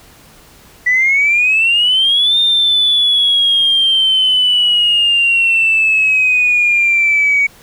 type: exponential two-way sweep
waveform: sine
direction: up then down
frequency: 1958 to 3636 to 2245 Hz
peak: -8 dBFS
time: 0.86-7.47 s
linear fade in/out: 10 ms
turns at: 2.38 s
effects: tanh soft clip ceiling -4 dBFS + pink hiss -43 dBFS RMS until 7.62 s